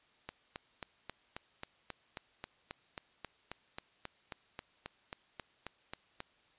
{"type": "click train", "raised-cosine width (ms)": 0.3, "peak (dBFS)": -25, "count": 23, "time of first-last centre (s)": [0.29, 6.204], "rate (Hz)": 3.72, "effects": ["white hiss -68 dBFS RMS until 6.58 s", "resampled to 8000 Hz"]}